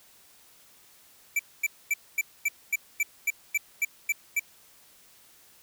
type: tone bursts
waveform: square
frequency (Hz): 2328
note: D7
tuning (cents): -16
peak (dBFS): -23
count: 12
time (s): 1.36-4.396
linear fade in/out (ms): 5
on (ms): 33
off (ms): 240
effects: white hiss -57 dBFS RMS until 5.62 s